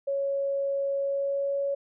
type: tone with pitch glide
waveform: sine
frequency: 554.4 to 558.6 Hz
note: C#5 to C#5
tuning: 0 to +13 cents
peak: -25 dBFS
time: 0.07-1.75 s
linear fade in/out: 10 ms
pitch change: +13 cents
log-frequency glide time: 0.97-1.58 s
effects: none